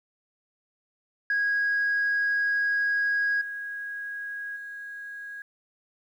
sine tone with level steps, 1648 Hz, G#6, 14 cents flat, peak -21 / -32 / -36 dBFS, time 1.3-5.42 s, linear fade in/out 2 ms, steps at 3.41 / 4.56 s, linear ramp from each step 5 ms, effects tanh soft clip ceiling -19 dBFS + 10-bit

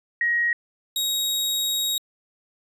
sine / sawtooth tone pair in turn, 1890 / 3780 Hz, A#6 / A#7, +23 / +23 cents, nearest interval octave, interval 1200 cents, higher second, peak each -19 dBFS, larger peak neither, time 0.21-0.53 / 0.96-1.98 s, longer second, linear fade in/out 2 ms, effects resampled to 32000 Hz

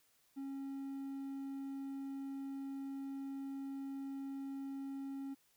triangle tone, 273.2 Hz, C#4, 25 cents flat, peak -39 dBFS, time 0.36-5.35 s, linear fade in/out 20 ms, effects white hiss -73 dBFS RMS until 5.56 s

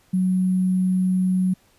sine tone with sample-and-hold, 185 Hz, F#3, in tune, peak -17 dBFS, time 0.13-1.54 s, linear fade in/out 10 ms, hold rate 11025 Hz, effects pink hiss -59 dBFS RMS until 1.78 s + resampled to 32000 Hz

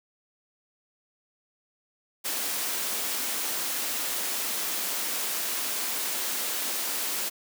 white high-pass noise, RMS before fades -30 dBFS, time 2.24-7.3 s, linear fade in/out 20 ms, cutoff 210 Hz, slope 24 dB/octave, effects none

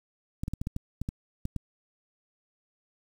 clicks, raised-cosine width 5 ms, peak -19 dBFS, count 10, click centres 0.435 / 0.481 / 0.536 / 0.615 / 0.671 / 0.764 / 1.016 / 1.089 / 1.454 / 1.563 s, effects 8-bit

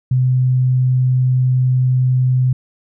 sine tone, 127.8 Hz, C3, 40 cents flat, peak -11 dBFS, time 0.11-2.53 s, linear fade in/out 5 ms, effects none

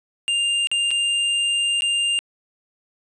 square tone with dropouts, 2800 Hz, F7, 4 cents sharp, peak -19 dBFS, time 0.28-2.19 s, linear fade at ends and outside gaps 0 ms, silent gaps 0.671-0.715 / 0.907-0.913 / 1.808-1.821 s, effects resampled to 22050 Hz + 10-bit

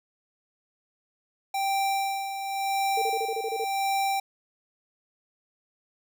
square tone with tremolo, 784 Hz, G5, in tune, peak -24 dBFS, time 1.54-4.2 s, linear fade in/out 5 ms, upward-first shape sine, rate 0.92 Hz, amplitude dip 60%
sine tone bursts, 450 Hz, A4, 39 cents sharp, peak -28 dBFS, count 9, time 2.97-3.644 s, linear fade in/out 5 ms, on 50 ms, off 28 ms
effects none

